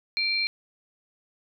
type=tone pair together; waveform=sine; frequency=2349 / 4185 Hz; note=D7 / C8; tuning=0 / 0 cents; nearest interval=minor seventh; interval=1000 cents; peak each=-26 dBFS; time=0.17-0.47 s; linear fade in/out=0 ms; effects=none